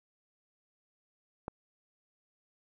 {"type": "click", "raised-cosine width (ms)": 1, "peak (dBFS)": -22, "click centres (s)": 1.481, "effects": []}